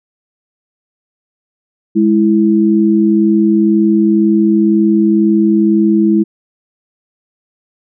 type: tone pair together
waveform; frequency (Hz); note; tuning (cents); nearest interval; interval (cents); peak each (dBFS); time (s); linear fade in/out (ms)
sine; 207.6 / 329.6; G#3 / E4; 0 / 0; minor sixth; 800; -10; 1.95-6.24; 20
effects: none